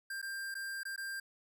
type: tone with dropouts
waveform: square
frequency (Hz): 1589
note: G6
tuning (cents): +23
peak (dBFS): -39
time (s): 0.1-1.2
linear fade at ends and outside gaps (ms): 5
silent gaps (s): 0.217-0.226 / 0.543-0.551 / 0.833-0.852 / 0.962-0.977
effects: none